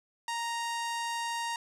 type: tone with low-pass filter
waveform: sawtooth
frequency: 932.3 Hz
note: A#5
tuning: in tune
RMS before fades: -34 dBFS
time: 0.28-1.56 s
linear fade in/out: 2 ms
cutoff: 8700 Hz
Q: 1.1
effects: none